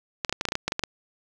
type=clicks; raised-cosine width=0.2 ms; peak=-8 dBFS; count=12; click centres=0.248 / 0.295 / 0.326 / 0.411 / 0.453 / 0.487 / 0.521 / 0.554 / 0.68 / 0.721 / 0.794 / 0.837 s; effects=none